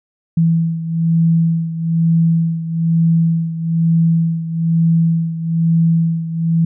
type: beating tone pair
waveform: sine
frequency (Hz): 164.81 / 165.91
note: E3 / E3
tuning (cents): 0 / +11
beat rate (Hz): 1.1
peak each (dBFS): -13 / -18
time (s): 0.37-6.65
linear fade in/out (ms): 5
effects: none